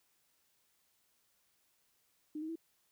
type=tone with pitch steps; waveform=sine; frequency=304.1 / 315.9 / 328.5 Hz; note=D#4 / D#4 / E4; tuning=-40 / +26 / -6 cents; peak=-38 dBFS; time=2.35-2.557 s; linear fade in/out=5 ms; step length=69 ms; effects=white hiss -75 dBFS RMS until 2.91 s